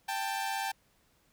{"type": "tone pair together", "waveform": "sawtooth", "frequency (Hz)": [786.7, 883], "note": ["G5", "A5"], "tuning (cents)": [6, 6], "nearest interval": "major second", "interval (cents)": 200, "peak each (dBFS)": [-30, -32], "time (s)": [0.08, 0.72], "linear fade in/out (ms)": 10, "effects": ["pink hiss -69 dBFS RMS until 1.32 s"]}